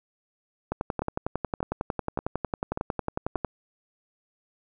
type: two click trains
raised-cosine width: 1 ms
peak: -13 / -15 dBFS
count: 31 / 5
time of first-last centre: 0.72-3.447 / 1.02-3.359 s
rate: 11 / 1.71 Hz
effects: none